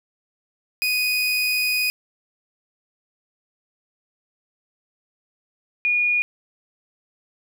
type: tone pair in turn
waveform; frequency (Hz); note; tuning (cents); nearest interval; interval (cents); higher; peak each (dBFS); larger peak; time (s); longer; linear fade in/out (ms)
30% pulse / sine; 2489 / 2443; D#7 / D#7; 0 / -32; unison; 32; first; -17; neither; 0.82-1.9 / 5.85-6.22; first; 0
effects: none